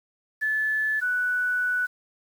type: tone pair in turn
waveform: sine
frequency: 1735 / 1483 Hz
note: A6 / F#6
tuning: -25 / +4 cents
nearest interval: minor third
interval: 271 cents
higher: first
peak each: -22 dBFS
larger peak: neither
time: 0.41-1.01 / 1.01-1.87 s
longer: second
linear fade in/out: 20 ms
effects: 8-bit